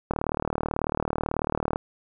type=click train; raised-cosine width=1 ms; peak=-11 dBFS; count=64; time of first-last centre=0.11-1.759 s; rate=38.2 Hz; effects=none